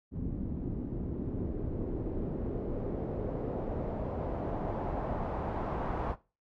pink noise with low-pass filter sweep, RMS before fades -35 dBFS, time 0.11-6.16 s, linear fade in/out 50 ms, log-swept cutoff 240 to 1000 Hz, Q 1.6, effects noise-tail reverb RT60 0.3 s tail -18 dB re dry

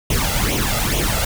pink noise with flanger, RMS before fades -19 dBFS, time 0.1-1.25 s, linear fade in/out 5 ms, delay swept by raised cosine 0.31 to 1.51 ms, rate 2.3 Hz, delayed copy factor +0.7, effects none

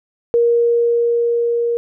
sine tone with level ramp, 470.9 Hz, A#4, 18 cents sharp, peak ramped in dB -10 to -15 dBFS, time 0.34-1.77 s, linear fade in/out 0 ms, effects none

